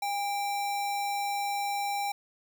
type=tone with sample-and-hold; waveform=sine; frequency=810 Hz; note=G#5; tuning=43 cents flat; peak=-28 dBFS; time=0.02-2.12 s; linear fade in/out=5 ms; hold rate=3150 Hz; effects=none